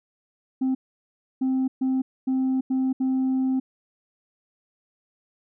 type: tone bursts at uneven times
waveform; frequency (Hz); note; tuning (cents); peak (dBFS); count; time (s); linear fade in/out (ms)
sine; 261.6; C4; 0; -18; 6; 0.61-0.75 / 1.41-1.68 / 1.81-2.02 / 2.27-2.61 / 2.7-2.93 / 3-3.6; 10
effects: tanh soft clip ceiling -19 dBFS